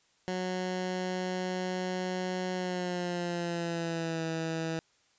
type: tone with pitch glide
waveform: 15% pulse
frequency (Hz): 183.6 to 162.63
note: F#3 to E3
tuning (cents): -13 to -23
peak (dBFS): -25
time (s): 0.28-4.79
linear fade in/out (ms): 0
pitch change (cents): -210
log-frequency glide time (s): 2.54-4.23
effects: white hiss -68 dBFS RMS until 5.18 s + resampled to 16000 Hz